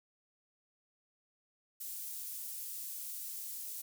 pink high-pass noise, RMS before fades -43 dBFS, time 1.8-3.82 s, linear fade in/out 10 ms, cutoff 11000 Hz, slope 12 dB/octave, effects none

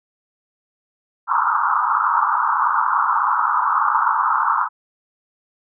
white band-pass noise, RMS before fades -18 dBFS, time 1.27-4.69 s, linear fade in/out 50 ms, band 860 to 1400 Hz, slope 96 dB/octave, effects none

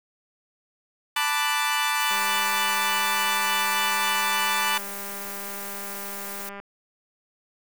20% pulse chord, B minor seventh, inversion third, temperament equal, 880 / 987.8 / 1174.7 / 1480 Hz, A5 / B5 / D6 / F#6, 0 / 0 / 0 / 0 cents, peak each -22 / -25 / -22 / -25 dBFS, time 1.16-4.78 s, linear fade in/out 5 ms
blue noise, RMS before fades -36 dBFS, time 2-6.49 s, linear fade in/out 0 ms
click train, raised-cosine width 0.5 ms, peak -24 dBFS, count 899, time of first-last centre 2.11-6.6 s, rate 200 Hz
effects none

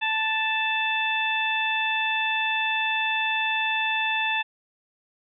harmonic tone, 880 Hz, A5, in tune, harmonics 1 / 2 / 3 / 4, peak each -28 / -28 / -26 / -31 dBFS, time 0.01-4.43 s, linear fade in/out 20 ms, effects none

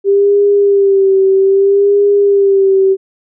sine tone with vibrato, 395.1 Hz, G4, 14 cents sharp, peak -6 dBFS, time 0.04-2.97 s, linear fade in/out 50 ms, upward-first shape sine, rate 0.62 Hz, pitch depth 46 cents each way, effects none

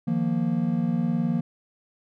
triangle chord, Eb suspended second, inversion none, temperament just, 155.56 / 175.01 / 233.3 Hz, Eb3 / F3 / Bb3, 0 / +4 / +2 cents, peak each -27 / -24 / -23 dBFS, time 0.07-1.41 s, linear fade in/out 10 ms, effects none

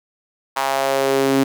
sawtooth tone with high-pass filter sweep, 136 Hz, C#3, 33 cents flat, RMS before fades -18 dBFS, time 0.56-1.44 s, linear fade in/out 10 ms, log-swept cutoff 920 to 270 Hz, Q 2.8, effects none

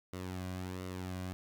sawtooth tone with flanger, 92 Hz, F#2, 9 cents flat, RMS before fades -41 dBFS, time 0.13-1.33 s, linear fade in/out 0 ms, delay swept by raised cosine 1.2 to 2.3 ms, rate 1.4 Hz, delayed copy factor -0.55, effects none

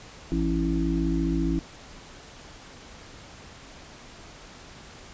harmonic tone with a mistuned harmonic, 54.7 Hz, A1, 9 cents flat, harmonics 1 / 3 / 5 / 6, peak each -28 / -28 / -28 / -28 dBFS, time 0.32-1.59 s, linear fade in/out 0 ms, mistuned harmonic 3, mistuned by +65 cents, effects pink hiss -46 dBFS RMS until 5.13 s + resampled to 16000 Hz

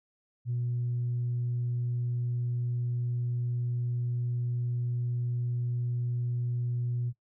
sine tone, 121.3 Hz, B2, 31 cents flat, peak -27 dBFS, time 0.45-7.13 s, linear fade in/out 50 ms, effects noise-tail reverb RT60 0.1 s tail -19 dB re dry + tanh soft clip ceiling -24 dBFS

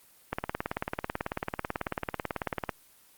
click train, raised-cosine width 0.5 ms, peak -14 dBFS, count 44, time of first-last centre 0.33-2.693 s, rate 18.2 Hz, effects white hiss -59 dBFS RMS until 3.17 s + Opus 24 kbps

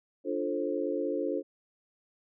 sine chord, D minor seventh, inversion none, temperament equal with one note detuned, 293.7 / 349.2 / 440 / 529 Hz, D4 / F4 / A4 / C5, 0 / 0 / 0 / +19 cents, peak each -34 dBFS, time 0.24-1.43 s, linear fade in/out 50 ms, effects none

